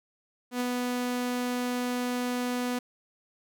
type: tone with ADSR envelope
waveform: sawtooth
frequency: 246.9 Hz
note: B3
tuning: in tune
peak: -22 dBFS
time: 0.51-2.79 s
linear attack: 93 ms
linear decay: 22 ms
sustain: -2 dB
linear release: 7 ms
effects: none